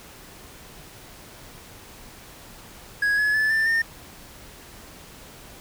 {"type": "tone with pitch steps", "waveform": "triangle", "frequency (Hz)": [1661.2, 1699, 1737.8, 1777.3, 1817.8], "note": ["G#6", "G#6", "A6", "A6", "A#6"], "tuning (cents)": [0, 39, -22, 17, -44], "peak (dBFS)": -17, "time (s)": [3.02, 3.82], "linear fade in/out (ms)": 5, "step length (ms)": 160, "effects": ["pink hiss -45 dBFS RMS until 5.6 s"]}